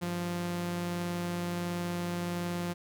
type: tone pair together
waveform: sawtooth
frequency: 98 / 174.61 Hz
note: G2 / F3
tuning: 0 / 0 cents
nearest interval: minor seventh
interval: 1000 cents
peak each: -39 / -28 dBFS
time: 0.01-2.74 s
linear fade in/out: 20 ms
effects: none